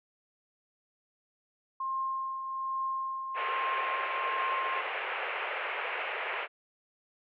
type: tone with tremolo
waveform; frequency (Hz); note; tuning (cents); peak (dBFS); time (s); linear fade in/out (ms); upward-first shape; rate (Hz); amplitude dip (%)
sine; 1062; C6; +25; -29; 1.8-4.81; 5; triangle; 1.2; 50
type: band-pass noise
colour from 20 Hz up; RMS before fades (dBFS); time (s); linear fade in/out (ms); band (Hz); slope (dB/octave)
white; -35; 3.34-6.48; 50; 410 to 2700; 48
effects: none